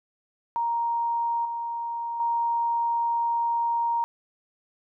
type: tone with level steps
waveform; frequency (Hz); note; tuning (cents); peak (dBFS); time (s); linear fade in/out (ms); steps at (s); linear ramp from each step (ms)
sine; 935; A#5; +5; -23 / -28 / -22; 0.56-4.04; 0; 1.45 / 2.2; 2
effects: none